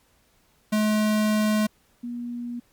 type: tone pair in turn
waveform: square / sine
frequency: 213.5 / 240.2 Hz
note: G#3 / B3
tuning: +48 / -48 cents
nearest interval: major second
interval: 204 cents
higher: second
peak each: -20 / -29 dBFS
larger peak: first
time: 0.72-1.67 / 2.03-2.6 s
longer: first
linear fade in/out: 10 ms
effects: pink hiss -63 dBFS RMS until 2.72 s + MP3 96 kbps